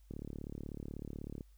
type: click train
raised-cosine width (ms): 3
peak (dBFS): -30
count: 48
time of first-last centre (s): 0.11-1.408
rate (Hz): 36.2
effects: added 50 Hz sine -58 dBFS peak until 1.57 s + white hiss -75 dBFS RMS until 1.57 s